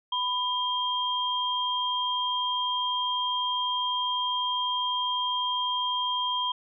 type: tone pair together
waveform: sine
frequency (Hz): 996 / 3204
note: B5 / G7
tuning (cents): +14 / +37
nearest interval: octave + minor sixth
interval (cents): 2023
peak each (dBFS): -28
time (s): 0.12-6.52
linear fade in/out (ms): 5
effects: none